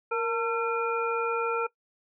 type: tone cluster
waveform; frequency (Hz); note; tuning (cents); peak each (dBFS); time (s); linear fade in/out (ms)
sine; 466 / 899 / 1357 / 2422; A#4 / A5 / E6 / D#7; -1 / +37 / +50 / -47; -28 / -33 / -29 / -36; 0.11-1.67; 10
effects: noise-tail reverb RT60 0.1 s tail -20 dB re dry